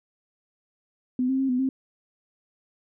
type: tone with pitch steps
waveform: sine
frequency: 252.5 / 264.7 / 267.8 / 250.6 / 264.8 Hz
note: B3 / C4 / C4 / B3 / C4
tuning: +39 / +20 / +40 / +25 / +21 cents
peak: -21 dBFS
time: 1.19-1.69 s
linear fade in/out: 2 ms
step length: 100 ms
effects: none